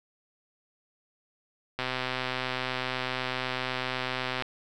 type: click train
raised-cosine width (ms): 0.3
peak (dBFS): -14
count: 338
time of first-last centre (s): 1.79-4.423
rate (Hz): 128
effects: none